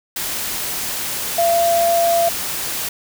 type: tone in noise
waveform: sine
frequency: 681 Hz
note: F5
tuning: 44 cents flat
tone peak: -13 dBFS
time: 1.38-2.29 s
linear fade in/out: 5 ms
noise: white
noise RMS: -24 dBFS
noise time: 0.16-2.89 s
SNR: +8 dB
effects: none